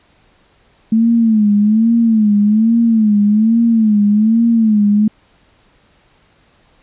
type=tone with vibrato; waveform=sine; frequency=218.5 Hz; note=A3; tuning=12 cents flat; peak=-8 dBFS; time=0.92-5.08 s; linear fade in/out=5 ms; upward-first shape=sine; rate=1.2 Hz; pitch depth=110 cents each way; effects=pink hiss -53 dBFS RMS until 6.82 s + resampled to 8000 Hz